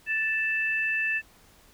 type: tone pair together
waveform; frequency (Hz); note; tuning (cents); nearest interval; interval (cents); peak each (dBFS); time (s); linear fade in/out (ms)
sine; 1760 / 2642; A6 / E7; 0 / +3; perfect fifth; 703; -27 / -27; 0.06-1.22; 50
effects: pink hiss -57 dBFS RMS until 1.73 s